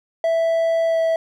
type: tone with pitch glide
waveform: triangle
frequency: 659.3 to 654 Hz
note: E5 to E5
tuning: 0 to -14 cents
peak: -14 dBFS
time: 0.24-1.16 s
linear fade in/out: 2 ms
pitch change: -14 cents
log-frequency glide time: 0.87-0.99 s
effects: none